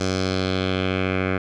10% pulse tone with low-pass filter sweep, 93.7 Hz, F#2, 22 cents sharp, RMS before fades -23 dBFS, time 0-1.38 s, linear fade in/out 5 ms, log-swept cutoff 6000 to 2000 Hz, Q 2.4, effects none

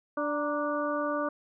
harmonic tone with a mistuned harmonic, 293.7 Hz, D4, in tune, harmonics 1 / 2 / 3 / 4 / 5, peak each -33 / -31 / -40 / -33 / -38 dBFS, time 0.17-1.29 s, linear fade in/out 5 ms, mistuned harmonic 3, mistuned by +89 cents, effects none

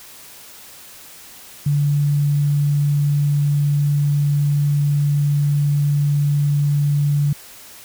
sine tone, 144.7 Hz, D3, 25 cents flat, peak -14 dBFS, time 1.66-7.33 s, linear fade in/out 5 ms, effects white hiss -41 dBFS RMS until 7.84 s

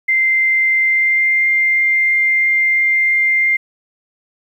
sine tone with pitch glide, 2085 to 2101 Hz, C7 to C7, -7 to +7 cents, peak -11 dBFS, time 0.08-3.57 s, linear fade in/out 10 ms, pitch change +14 cents, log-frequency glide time 0.85-1.32 s, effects 8-bit

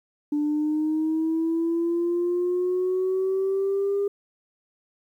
sine linear sweep, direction up, 293.7 to 403.7 Hz, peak -20 dBFS, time 0.32-4.08 s, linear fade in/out 5 ms, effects tanh soft clip ceiling -18 dBFS + 10-bit

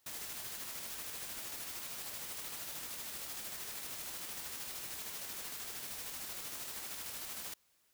white noise with tremolo, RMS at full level -43 dBFS, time 0.06-7.54 s, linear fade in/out 5 ms, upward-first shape square, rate 13 Hz, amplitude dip 25%, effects white hiss -73 dBFS RMS until 7.93 s

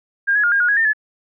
sine tone with pitch steps, 1611 / 1681 / 1420 / 1617 / 1445 / 1659 / 1809 / 1718 Hz, G6 / G#6 / F6 / G#6 / F#6 / G#6 / A6 / A6, +47 / +20 / +28 / -47 / -41 / -2 / +48 / -42 cents, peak -13 dBFS, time 0.27-0.934 s, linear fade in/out 20 ms, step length 83 ms, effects none

